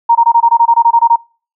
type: tone bursts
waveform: sine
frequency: 932.3 Hz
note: A#5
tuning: in tune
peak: -4 dBFS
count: 13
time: 0.09-1.161 s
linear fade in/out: 10 ms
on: 63 ms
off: 21 ms
effects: noise-tail reverb RT60 0.4 s tail -25 dB re dry